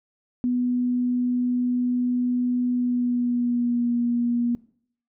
sine tone with pitch glide, 246.9 to 239 Hz, B3 to A#3, 0 to +43 cents, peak -20 dBFS, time 0.44-4.55 s, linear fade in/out 0 ms, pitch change -57 cents, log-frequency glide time 2.71-3.92 s, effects noise-tail reverb RT60 0.6 s tail -21 dB re dry

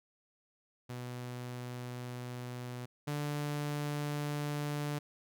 sawtooth tone pair in turn, 123.47 / 146.83 Hz, B2 / D3, 0 / 0 cents, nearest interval minor third, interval 300 cents, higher second, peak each -36 / -30 dBFS, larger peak second, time 0.89-2.86 / 3.07-4.99 s, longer first, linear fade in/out 10 ms, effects none

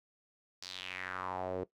sawtooth tone with band-pass filter sweep, 92.5 Hz, F#2, in tune, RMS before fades -40 dBFS, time 0.62-1.64 s, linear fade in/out 5 ms, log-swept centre 5100 to 420 Hz, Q 3.6, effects noise-tail reverb RT60 0.1 s tail -17 dB re dry

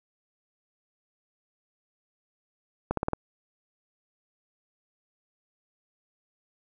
accelerating click train, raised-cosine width 1 ms, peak -12 dBFS, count 5, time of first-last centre 2.91-3.133 s, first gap 63 ms, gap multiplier 0.92, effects none

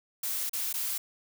blue noise with dropouts, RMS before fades -32 dBFS, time 0.23-0.98 s, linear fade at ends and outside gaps 5 ms, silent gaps 0.495-0.532 / 0.728-0.739 s, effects none

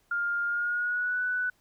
sine tone with pitch glide, 1406 to 1489.6 Hz, F6 to F#6, +11 to +11 cents, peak -26 dBFS, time 0.11-1.5 s, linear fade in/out 5 ms, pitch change +100 cents, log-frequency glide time 0.45-1.22 s, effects pink hiss -68 dBFS RMS until 1.6 s

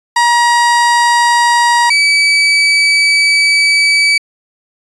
30% pulse tone pair in turn, 952 / 2292 Hz, A#5 / D7, +36 / -43 cents, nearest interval octave + minor third, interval 1521 cents, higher second, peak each -5 dBFS, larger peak neither, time 0.16-1.9 / 1.9-4.18 s, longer second, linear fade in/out 5 ms, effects resampled to 22050 Hz

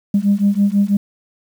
sine beating tone pair, 198.5 / 204.6 Hz, G3 / G#3, +22 / -26 cents, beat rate 6.1 Hz, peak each -14 dBFS, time 0.14-0.97 s, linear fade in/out 5 ms, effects tanh soft clip ceiling -6 dBFS + 7-bit

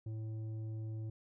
sine tone with tanh clipping, 110 Hz, A2, in tune, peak -40 dBFS, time 0.06-1.1 s, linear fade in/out 5 ms, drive 8 dB, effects none

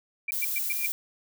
sine tone bursts, 2348 Hz, D7, 1 cent flat, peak -27 dBFS, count 5, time 0.28-0.865 s, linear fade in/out 5 ms, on 29 ms, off 110 ms
violet noise, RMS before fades -30 dBFS, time 0.32-0.92 s, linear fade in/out 0 ms
sine tone with exponential growth, 2394 Hz, D7, 33 cents sharp, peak -29 dBFS, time 0.65-0.85 s, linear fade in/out 1 ms, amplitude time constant 42 ms
effects none

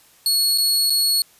sawtooth tone with dropouts, 4352 Hz, C#8, 33 cents flat, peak -13 dBFS, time 0.26-1.22 s, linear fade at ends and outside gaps 1 ms, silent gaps 0.577-0.582 / 0.898-0.903 s, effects white hiss -53 dBFS RMS until 1.39 s + resampled to 32000 Hz

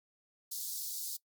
white high-pass noise, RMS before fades -39 dBFS, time 0.51-1.17 s, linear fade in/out 10 ms, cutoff 4000 Hz, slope 48 dB/octave, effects noise-tail reverb RT60 0.1 s tail -21 dB re dry + MP3 96 kbps

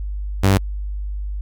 sawtooth tone, 97.2 Hz, G2, 14 cents flat, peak -8 dBFS, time 0.43-0.58 s, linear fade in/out 10 ms, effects added 50 Hz sine -23 dBFS peak until 1.41 s

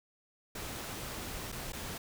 pink noise with dropouts, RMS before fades -41 dBFS, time 0.55-1.98 s, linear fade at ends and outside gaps 5 ms, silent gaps 1.519-1.524 / 1.722-1.731 s, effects none

